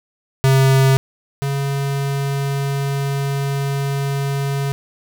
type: tone pair in turn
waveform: square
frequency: 133.9 / 139.09 Hz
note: C3 / C#3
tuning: +40 / +6 cents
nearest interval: minor second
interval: 66 cents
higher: second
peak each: -11 / -19 dBFS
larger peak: first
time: 0.44-0.97 / 1.42-4.72 s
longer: second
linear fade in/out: 0 ms
effects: none